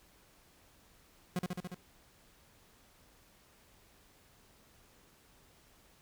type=tone with echo; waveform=40% pulse; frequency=180 Hz; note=F#3; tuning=47 cents flat; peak=-30 dBFS; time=1.36-1.39 s; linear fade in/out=2 ms; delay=71 ms; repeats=5; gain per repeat=-2 dB; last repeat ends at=1.745 s; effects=pink hiss -64 dBFS RMS until 6.01 s